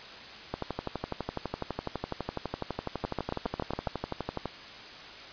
two click trains, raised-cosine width 1 ms, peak -17 / -16 dBFS, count 48 / 7, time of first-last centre 0.54-4.457 / 3.05-3.872 s, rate 12 / 7.3 Hz, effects white hiss -45 dBFS RMS until 5.32 s + resampled to 11025 Hz

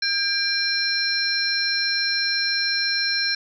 sine tone cluster, 1608 / 2373 / 4143 / 5280 / 5480 Hz, G6 / D7 / C8 / E8 / F8, +44 / +17 / -18 / +2 / -34 cents, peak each -25 / -31 / -24 / -30 / -27 dBFS, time 0.02-3.35 s, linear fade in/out 5 ms, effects none

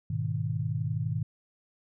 sine chord, G# minor, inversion none, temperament equal, 103.83 / 123.47 / 155.56 Hz, G#2 / B2 / D#3, 0 / 0 / 0 cents, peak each -32 dBFS, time 0.1-1.23 s, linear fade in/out 5 ms, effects none

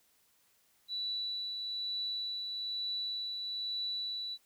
sine tone with tremolo, 3951 Hz, B7, in tune, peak -33 dBFS, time 0.88-4.38 s, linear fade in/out 50 ms, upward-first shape triangle, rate 1.1 Hz, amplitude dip 35%, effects white hiss -70 dBFS RMS until 4.45 s

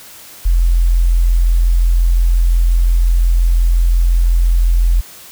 sine tone, 42.84 Hz, F1, 33 cents flat, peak -8 dBFS, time 0.45-5.01 s, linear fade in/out 10 ms, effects white hiss -37 dBFS RMS until 5.31 s

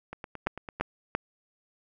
two click trains, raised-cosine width 0.5 ms, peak -23 / -11 dBFS, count 7 / 3, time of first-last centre 0.13-0.8 / 0.47-1.15 s, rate 8.96 / 2.94 Hz, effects none

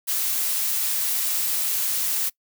blue noise, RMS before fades -24 dBFS, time 0.07-2.3 s, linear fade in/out 20 ms, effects noise-tail reverb RT60 0.1 s tail -23 dB re dry

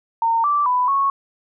sine tone with pitch steps, 915 / 1167 / 995 / 1103 Hz, A#5 / D6 / B5 / C#6, -32 / -11 / +13 / -9 cents, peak -15 dBFS, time 0.22-1.1 s, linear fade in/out 2 ms, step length 220 ms, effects none

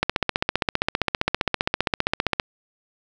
click train, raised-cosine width 0.3 ms, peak -3 dBFS, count 37, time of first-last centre 0.03-2.398 s, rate 15.2 Hz, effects none

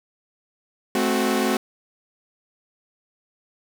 sawtooth chord, F# diminished, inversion first, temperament equal with one note detuned, 217.3 / 261.6 / 370 Hz, A3 / C4 / F#4, -21 / 0 / 0 cents, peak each -20 dBFS, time 0.95-1.57 s, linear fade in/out 2 ms, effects 7-bit

